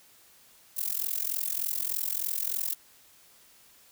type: noise with amplitude modulation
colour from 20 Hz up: violet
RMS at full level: -27 dBFS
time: 0.76-2.75 s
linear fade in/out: 20 ms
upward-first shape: sine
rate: 43.3 Hz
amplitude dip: 95%
effects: white hiss -58 dBFS RMS until 3.91 s